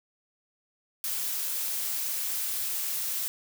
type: noise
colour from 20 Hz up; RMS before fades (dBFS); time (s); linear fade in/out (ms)
blue; -31; 1.04-3.28; 0
effects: none